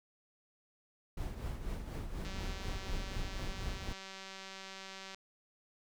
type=noise with tremolo; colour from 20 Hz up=brown; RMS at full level=-37 dBFS; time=1.17-3.93 s; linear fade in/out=5 ms; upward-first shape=triangle; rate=4.1 Hz; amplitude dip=60%
type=click train; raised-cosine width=0.2 ms; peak=-30 dBFS; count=557; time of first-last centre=2.25-5.146 s; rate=192 Hz
effects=none